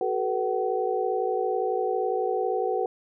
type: tone cluster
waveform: sine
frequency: 375.4 / 433.2 / 485.3 / 756 Hz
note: F#4 / A4 / B4 / F#5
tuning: +25 / -27 / -30 / +37 cents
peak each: -29 dBFS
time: 0.01-2.86 s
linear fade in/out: 2 ms
effects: none